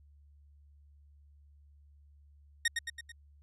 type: tone with echo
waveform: sawtooth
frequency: 1859 Hz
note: A#6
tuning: 5 cents flat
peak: -22 dBFS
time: 2.65-2.68 s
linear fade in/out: 5 ms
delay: 110 ms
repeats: 4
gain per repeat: -5 dB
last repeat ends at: 3.12 s
effects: added 72 Hz sine -57 dBFS peak until 3.42 s + resampled to 24000 Hz